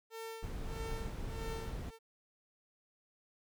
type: tone with tremolo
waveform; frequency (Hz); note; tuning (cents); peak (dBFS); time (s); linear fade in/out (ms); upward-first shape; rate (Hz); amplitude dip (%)
sawtooth; 449.9; A4; +39; -38; 0.1-1.99; 50; sine; 1.6; 95
type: noise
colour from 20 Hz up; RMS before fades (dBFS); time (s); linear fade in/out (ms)
brown; -41; 0.42-1.91; 20
effects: none